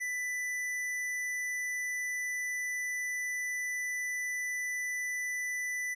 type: tone with hard clipping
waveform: sine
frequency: 1988 Hz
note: B6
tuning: 11 cents sharp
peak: -34 dBFS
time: 0-5.95 s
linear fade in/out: 20 ms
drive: 12 dB
effects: resampled to 32000 Hz